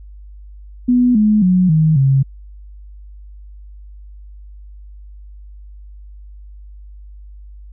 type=tone with pitch steps; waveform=sine; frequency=246.9 / 212.5 / 182.84 / 157.34 / 135.4 Hz; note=B3 / G#3 / F#3 / D#3 / C#3; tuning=0 / +40 / -20 / +20 / -40 cents; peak=-9 dBFS; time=0.88-2.23 s; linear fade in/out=10 ms; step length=270 ms; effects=added 50 Hz sine -34 dBFS peak until 7.72 s